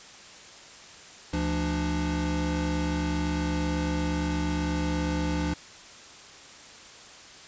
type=tone cluster; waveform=square; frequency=73 / 170.6 / 296.9 Hz; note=D2 / F3 / D4; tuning=-10 / -40 / +19 cents; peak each=-31 dBFS; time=1.33-5.54 s; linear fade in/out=5 ms; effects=white hiss -47 dBFS RMS until 7.47 s + resampled to 16000 Hz